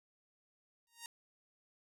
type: tone with exponential growth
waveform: 5% pulse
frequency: 932.3 Hz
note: A#5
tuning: in tune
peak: -30 dBFS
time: 0.87-1.06 s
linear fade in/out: 1 ms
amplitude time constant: 40 ms
effects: none